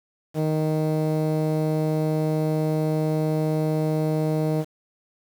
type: tone with low-pass filter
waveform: sawtooth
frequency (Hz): 155.56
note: D#3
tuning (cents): 0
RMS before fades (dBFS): -23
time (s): 0.34-4.65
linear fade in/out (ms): 50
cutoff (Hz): 590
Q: 2
effects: 7-bit